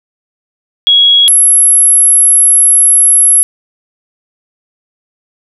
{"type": "tone pair in turn", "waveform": "sine", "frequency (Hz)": [3322, 11174], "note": ["G#7", "F9"], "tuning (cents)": [0, 0], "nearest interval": "octave + major sixth", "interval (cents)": 2100, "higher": "second", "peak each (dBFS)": -3, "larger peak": "neither", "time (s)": [[0.87, 1.28], [1.28, 3.43]], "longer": "second", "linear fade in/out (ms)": 0, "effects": []}